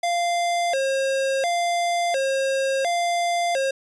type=tone with vibrato; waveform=square; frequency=611 Hz; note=D#5; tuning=32 cents flat; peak=-21 dBFS; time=0.03-3.71 s; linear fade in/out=5 ms; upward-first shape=square; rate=0.71 Hz; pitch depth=220 cents each way; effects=resampled to 22050 Hz